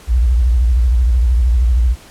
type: tone with vibrato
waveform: sine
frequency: 60.3 Hz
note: B1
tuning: 41 cents flat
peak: -9 dBFS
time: 0.07-1.96 s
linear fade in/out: 50 ms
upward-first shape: sine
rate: 13 Hz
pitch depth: 170 cents each way
effects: pink hiss -41 dBFS RMS until 2.1 s + low-pass 12000 Hz 12 dB/octave